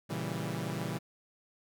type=chord; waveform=sawtooth; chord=A# diminished seventh; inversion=none; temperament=equal; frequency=116.54 / 138.59 / 164.81 / 196 Hz; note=A#2 / C#3 / E3 / G3; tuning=0 / 0 / 0 / 0 cents; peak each=-36 / -36 / -34 / -36 dBFS; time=0.09-0.99 s; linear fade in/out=20 ms; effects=none